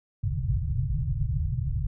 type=low-pass noise; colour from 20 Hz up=white; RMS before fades=-27 dBFS; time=0.23-1.87 s; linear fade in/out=10 ms; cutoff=150 Hz; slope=96 dB/octave; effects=none